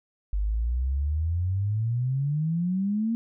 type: exponential sweep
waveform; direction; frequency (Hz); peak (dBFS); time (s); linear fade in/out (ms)
sine; up; 48.5 to 233.1; -23; 0.33-3.15; 0
effects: none